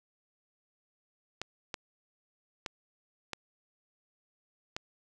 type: clicks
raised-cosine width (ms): 0.2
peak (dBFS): -18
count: 5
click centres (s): 1.416 / 1.742 / 2.662 / 3.333 / 4.765
effects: none